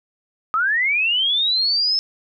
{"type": "linear sweep", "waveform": "sine", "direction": "up", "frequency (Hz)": [1235, 5274], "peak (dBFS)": -16, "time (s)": [0.54, 1.99], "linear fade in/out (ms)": 0, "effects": []}